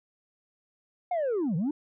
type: linear two-way sweep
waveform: sine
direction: down then up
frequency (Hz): 737 to 146.83 to 311.6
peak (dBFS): -23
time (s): 1.11-1.71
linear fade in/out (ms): 5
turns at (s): 1.56
effects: tanh soft clip ceiling -24 dBFS